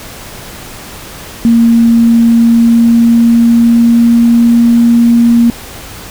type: tone with pitch glide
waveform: sine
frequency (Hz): 231.6 to 234.8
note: A#3 to A#3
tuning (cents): -11 to +13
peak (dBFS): -3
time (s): 1.45-5.5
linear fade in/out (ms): 0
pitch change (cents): +24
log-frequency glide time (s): 2.28-4.62
effects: pink hiss -28 dBFS RMS until 6.1 s